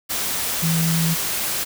sine tone in noise, 164.81 Hz, E3, in tune, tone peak -18 dBFS, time 0.62-1.15 s, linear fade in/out 20 ms, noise white, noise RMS -24 dBFS, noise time 0.09-1.65 s, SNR +3 dB, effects none

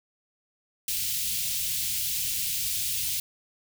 white band-stop noise, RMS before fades -29 dBFS, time 0.88-3.2 s, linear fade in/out 2 ms, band 150 to 2600 Hz, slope 24 dB/octave, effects none

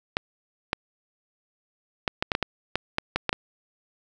clicks, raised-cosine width 0.3 ms, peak -7 dBFS, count 12, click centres 0.169 / 0.731 / 2.078 / 2.225 / 2.318 / 2.351 / 2.427 / 2.756 / 2.984 / 3.16 / 3.293 / 3.329 s, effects none

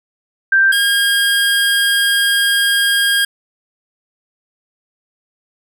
sine / 25% pulse tone pair in turn, 1573 / 1620 Hz, G6 / G#6, +6 / -43 cents, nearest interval minor second, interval 51 cents, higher second, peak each -8 dBFS, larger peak neither, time 0.52-0.72 / 0.72-3.25 s, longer second, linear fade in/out 5 ms, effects none

